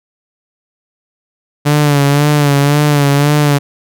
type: tone with vibrato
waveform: sawtooth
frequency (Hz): 144.8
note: D3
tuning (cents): -24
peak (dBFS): -4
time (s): 1.65-3.59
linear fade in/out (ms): 20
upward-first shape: sine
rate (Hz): 1.9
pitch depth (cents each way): 49
effects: none